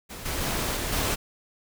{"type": "noise with level steps", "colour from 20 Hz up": "pink", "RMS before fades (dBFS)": [-39, -30, -28, -30, -26], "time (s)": [0.09, 1.16], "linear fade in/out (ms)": 20, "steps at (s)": [0.25, 0.4, 0.76, 0.92], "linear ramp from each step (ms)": 10, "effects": []}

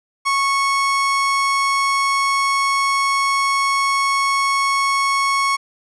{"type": "tone", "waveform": "30% pulse", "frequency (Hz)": 1102, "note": "C#6", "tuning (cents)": -11, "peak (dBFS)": -13, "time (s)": [0.25, 5.57], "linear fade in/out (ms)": 20, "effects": ["resampled to 22050 Hz"]}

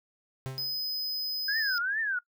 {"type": "tone with exponential decay", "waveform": "45% pulse", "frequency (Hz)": 132, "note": "C3", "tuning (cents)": 16, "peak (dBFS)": -31, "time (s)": [0.46, 0.85], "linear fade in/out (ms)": 0, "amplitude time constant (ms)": 83}
{"type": "tone", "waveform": "square", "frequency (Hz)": 5030, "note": "D#8", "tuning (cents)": 18, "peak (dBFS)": -31, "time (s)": [0.58, 1.78], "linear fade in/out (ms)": 0}
{"type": "tone with vibrato", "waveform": "sine", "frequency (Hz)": 1590, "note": "G6", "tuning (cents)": 24, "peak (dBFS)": -27, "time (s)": [1.48, 2.19], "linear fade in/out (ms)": 5, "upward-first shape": "triangle", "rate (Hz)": 2.4, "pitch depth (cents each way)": 250}
{"effects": ["noise-tail reverb RT60 0.1 s tail -22 dB re dry"]}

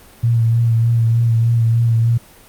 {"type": "tone with vibrato", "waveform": "sine", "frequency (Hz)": 115.7, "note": "A#2", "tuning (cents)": -13, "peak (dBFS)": -11, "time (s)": [0.23, 2.18], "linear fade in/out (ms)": 10, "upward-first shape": "sine", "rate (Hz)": 3.3, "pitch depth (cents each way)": 27, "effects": ["pink hiss -44 dBFS RMS until 2.48 s", "Opus 32 kbps"]}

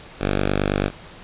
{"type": "tone", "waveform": "5% pulse", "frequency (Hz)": 49.22, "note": "G1", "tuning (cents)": 8, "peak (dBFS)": -8, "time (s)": [0.19, 0.91], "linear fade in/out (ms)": 50, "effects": ["pink hiss -42 dBFS RMS until 1.23 s", "resampled to 8000 Hz"]}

